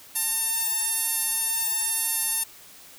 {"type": "tone with band-pass filter", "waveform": "sawtooth", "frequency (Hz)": 901, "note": "A5", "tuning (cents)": 41, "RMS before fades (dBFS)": -26, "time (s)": [0.15, 2.44], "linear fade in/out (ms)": 10, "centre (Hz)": 11000, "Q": 3.5, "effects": ["white hiss -48 dBFS RMS until 2.98 s"]}